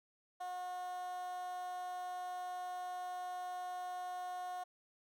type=tone with high-pass filter; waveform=15% pulse; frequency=362.1 Hz; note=F#4; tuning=37 cents flat; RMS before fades=-43 dBFS; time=0.4-4.64 s; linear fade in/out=10 ms; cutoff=730 Hz; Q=5.3; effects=none